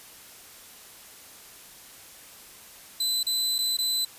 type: tone with dropouts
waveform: sawtooth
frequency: 4021 Hz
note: B7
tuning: 30 cents sharp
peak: -21 dBFS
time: 3-4.05 s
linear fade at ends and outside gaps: 5 ms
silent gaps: 3.231-3.266 / 3.583-3.587 / 3.77-3.786 s
effects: white hiss -48 dBFS RMS until 4.18 s + resampled to 32000 Hz